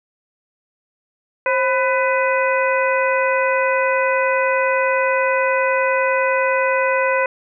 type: harmonic tone with a mistuned harmonic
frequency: 500 Hz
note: B4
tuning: 21 cents sharp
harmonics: 1 / 2 / 3 / 4 / 5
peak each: -18 / -21 / -23 / -24 / -25 dBFS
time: 1.46-7.26 s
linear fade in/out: 2 ms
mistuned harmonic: 1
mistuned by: +100 cents
effects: none